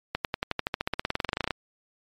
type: accelerating click train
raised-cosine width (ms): 0.3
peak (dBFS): -10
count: 24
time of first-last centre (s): 0.15-1.508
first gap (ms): 98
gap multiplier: 0.95
effects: MP3 64 kbps